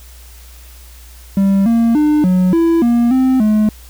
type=tone with pitch steps; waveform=triangle; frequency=195.9 / 231 / 300.6 / 183.3 / 332.9 / 236.9 / 260.1 / 213.6 Hz; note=G3 / A#3 / D4 / F#3 / E4 / A#3 / C4 / G#3; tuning=-1 / -16 / +40 / -16 / +17 / +28 / -10 / +49 cents; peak=-7 dBFS; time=1.37-3.69 s; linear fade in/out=2 ms; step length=290 ms; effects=added 60 Hz sine -36 dBFS peak until 3.89 s + white hiss -43 dBFS RMS until 3.89 s